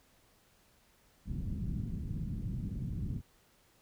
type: low-pass noise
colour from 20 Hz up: white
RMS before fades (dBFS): -37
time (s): 1.25-3.22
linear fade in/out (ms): 50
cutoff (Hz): 190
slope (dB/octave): 24
effects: pink hiss -67 dBFS RMS until 3.81 s